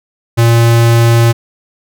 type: tone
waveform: square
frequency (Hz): 116.5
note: A#2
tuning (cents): -1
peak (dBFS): -6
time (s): 0.37-1.33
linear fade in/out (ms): 20
effects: none